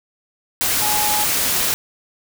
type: tone in noise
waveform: sine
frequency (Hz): 842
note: G#5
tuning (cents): +24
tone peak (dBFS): -22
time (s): 0.82-1.24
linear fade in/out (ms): 0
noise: white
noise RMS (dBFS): -19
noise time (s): 0.61-1.74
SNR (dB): -6
effects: none